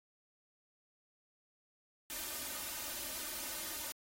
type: noise with comb filter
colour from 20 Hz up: white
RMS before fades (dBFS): -42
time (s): 2.1-3.92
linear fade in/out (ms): 0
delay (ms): 3.3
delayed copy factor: +0.9
effects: AAC 48 kbps